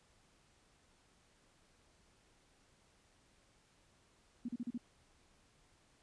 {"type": "tone bursts", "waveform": "sine", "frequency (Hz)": 240, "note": "B3", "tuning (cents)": -49, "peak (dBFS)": -37, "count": 5, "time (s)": [4.45, 4.778], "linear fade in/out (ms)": 5, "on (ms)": 36, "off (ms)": 37, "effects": ["pink hiss -70 dBFS RMS until 6.02 s", "resampled to 22050 Hz"]}